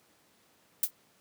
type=noise with exponential decay; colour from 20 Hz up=violet; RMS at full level=-20 dBFS; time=0.83-0.91 s; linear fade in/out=5 ms; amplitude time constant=16 ms; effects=pink hiss -65 dBFS RMS until 1.2 s + high-pass 150 Hz 12 dB/octave